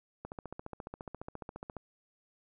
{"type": "click train", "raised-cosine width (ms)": 1, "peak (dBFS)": -27, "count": 23, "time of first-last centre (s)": [0.25, 1.767], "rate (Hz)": 14.5, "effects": []}